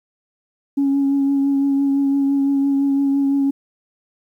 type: tone with vibrato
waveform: sine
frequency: 277.2 Hz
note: C#4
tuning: in tune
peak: -13 dBFS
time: 0.77-3.51 s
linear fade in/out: 10 ms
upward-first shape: triangle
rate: 5.9 Hz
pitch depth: 21 cents each way
effects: tanh soft clip ceiling -11 dBFS + 9-bit